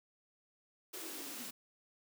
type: noise with high-pass filter sweep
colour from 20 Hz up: white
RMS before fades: -45 dBFS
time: 0.93-1.51 s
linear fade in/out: 10 ms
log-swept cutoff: 380 to 220 Hz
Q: 7.2
effects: none